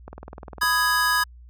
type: click train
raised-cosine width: 1 ms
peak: -23 dBFS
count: 12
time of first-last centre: 0.08-0.633 s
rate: 19.9 Hz
type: chord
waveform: square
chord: G# minor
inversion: first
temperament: just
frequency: 996.7 / 1245.9 / 1661.2 Hz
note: B5 / D#6 / G#6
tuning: +16 / +2 / 0 cents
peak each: -26 / -26 / -22 dBFS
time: 0.61-1.24 s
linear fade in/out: 10 ms
effects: added 60 Hz sine -43 dBFS peak until 1.49 s